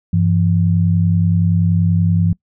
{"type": "tone pair together", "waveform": "sine", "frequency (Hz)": [98, 168.49], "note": ["G2", "E3"], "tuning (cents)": [0, 38], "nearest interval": "major sixth", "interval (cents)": 938, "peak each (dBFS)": -14, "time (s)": [0.13, 2.33], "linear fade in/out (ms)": 5, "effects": ["noise-tail reverb RT60 0.1 s tail -23 dB re dry"]}